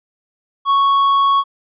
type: tone with tanh clipping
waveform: sine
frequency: 1108.7 Hz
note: C#6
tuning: in tune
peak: -12 dBFS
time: 0.65-1.44 s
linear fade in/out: 50 ms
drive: 7 dB
effects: resampled to 8000 Hz